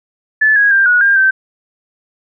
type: tone with pitch steps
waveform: sine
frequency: 1736 / 1651 / 1586 / 1459 / 1604 / 1552 Hz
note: A6 / G#6 / G6 / F#6 / G6 / G6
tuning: -24 / -11 / +20 / -25 / +39 / -18 cents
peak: -7 dBFS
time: 0.41-1.31 s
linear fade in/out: 10 ms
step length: 150 ms
effects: none